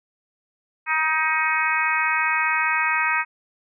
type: harmonic tone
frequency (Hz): 314.9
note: D#4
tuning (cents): +21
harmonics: 3 / 4 / 5 / 6 / 7 / 8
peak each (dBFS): -26 / -26 / -26 / -26 / -26 / -26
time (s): 0.86-3.25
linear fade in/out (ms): 50
effects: none